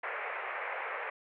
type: band-pass noise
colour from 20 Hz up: white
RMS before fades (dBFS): -38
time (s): 0.03-1.1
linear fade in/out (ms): 5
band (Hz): 440 to 2300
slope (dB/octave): 48
effects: none